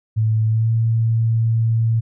sine tone with pitch glide, 110 to 113.55 Hz, A2 to A#2, 0 to -45 cents, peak -14 dBFS, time 0.16-2.01 s, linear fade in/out 20 ms, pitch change +55 cents, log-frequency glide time 0.48-0.7 s, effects none

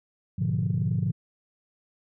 sine chord, G# diminished seventh, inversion none, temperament equal with one note detuned, 103.83 / 122.19 / 146.83 / 174.61 Hz, G#2 / B2 / D3 / F3, 0 / -18 / 0 / 0 cents, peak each -28 dBFS, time 0.38-1.12 s, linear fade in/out 10 ms, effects tanh soft clip ceiling -16 dBFS

